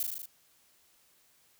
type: noise with echo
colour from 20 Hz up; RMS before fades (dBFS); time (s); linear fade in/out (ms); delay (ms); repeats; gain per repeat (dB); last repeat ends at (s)
violet; -31; 0-0.03; 2; 38; 6; -2; 0.258
effects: white hiss -66 dBFS RMS until 1.59 s